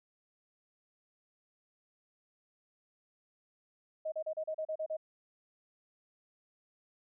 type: tone bursts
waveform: sine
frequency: 628 Hz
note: D#5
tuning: 16 cents sharp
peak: -33 dBFS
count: 9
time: 4.05-4.969 s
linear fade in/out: 10 ms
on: 71 ms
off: 35 ms
effects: none